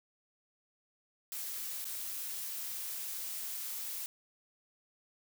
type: noise with dropouts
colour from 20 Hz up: blue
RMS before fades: -40 dBFS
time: 1.32-4.06 s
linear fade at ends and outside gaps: 0 ms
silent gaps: 1.844-1.853 s
effects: none